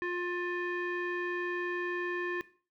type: tone with low-pass filter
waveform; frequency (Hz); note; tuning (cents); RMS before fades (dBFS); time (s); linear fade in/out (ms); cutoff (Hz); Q
square; 353.8; F4; +23; -34; 0.02-2.41; 0; 2000; 5.8
effects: noise-tail reverb RT60 0.4 s tail -17 dB re dry